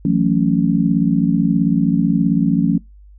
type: chord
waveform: sine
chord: F# minor seventh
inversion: third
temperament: just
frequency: 166.5 / 185 / 222 / 277.5 Hz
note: E3 / F#3 / A3 / C#4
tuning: +18 / 0 / +16 / +2 cents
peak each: -18 dBFS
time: 0.05-2.78 s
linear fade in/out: 2 ms
effects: noise-tail reverb RT60 0.2 s tail -25 dB re dry + added 50 Hz sine -40 dBFS peak until 3.18 s